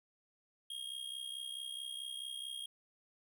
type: tone with amplitude modulation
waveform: square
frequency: 3253 Hz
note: G#7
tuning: 37 cents flat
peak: -39 dBFS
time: 0.7-2.66 s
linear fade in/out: 5 ms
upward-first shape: sine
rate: 64.6 Hz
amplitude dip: 70%
effects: none